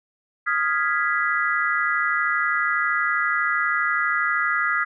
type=chord; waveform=sine; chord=F half-diminished seventh; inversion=third; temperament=equal; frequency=1244.5 / 1396.9 / 1661.2 / 1975.5 Hz; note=Eb6 / F6 / Ab6 / Cb7; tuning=0 / 0 / 0 / 0 cents; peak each=-25 dBFS; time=0.46-4.85 s; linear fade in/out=20 ms; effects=none